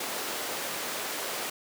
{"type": "high-pass noise", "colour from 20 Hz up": "pink", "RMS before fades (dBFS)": -34, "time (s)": [0, 1.5], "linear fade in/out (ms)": 5, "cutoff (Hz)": 390, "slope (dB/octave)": 12, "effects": []}